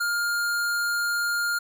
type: tone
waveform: square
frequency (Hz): 1409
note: F6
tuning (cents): +15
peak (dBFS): -24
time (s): 0-1.59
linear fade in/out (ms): 10
effects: none